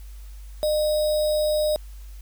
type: tone with sample-and-hold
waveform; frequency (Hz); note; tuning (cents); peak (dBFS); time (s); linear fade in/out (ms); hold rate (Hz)
sine; 608; D#5; -40; -19; 0.63-1.76; 0; 4410
effects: added 50 Hz sine -37 dBFS peak until 2.21 s + white hiss -55 dBFS RMS until 2.21 s